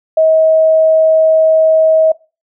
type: tone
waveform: sine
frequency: 637 Hz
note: D#5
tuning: 41 cents sharp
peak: -6 dBFS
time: 0.17-2.12 s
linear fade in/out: 5 ms
effects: noise-tail reverb RT60 0.3 s tail -21 dB re dry